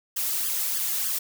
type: noise with flanger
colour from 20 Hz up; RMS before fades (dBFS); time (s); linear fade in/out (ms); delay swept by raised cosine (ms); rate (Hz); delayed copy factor
blue; -27; 0.16-1.19; 10; 0.61 to 2.41; 3.3; +0.85
effects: none